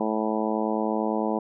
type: harmonic tone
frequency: 108.9 Hz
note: A2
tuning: 17 cents flat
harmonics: 2 / 3 / 4 / 5 / 6 / 7 / 8 / 9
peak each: -28 / -30 / -31 / -32 / -33 / -33 / -34 / -35 dBFS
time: 0-1.39 s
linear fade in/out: 5 ms
effects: none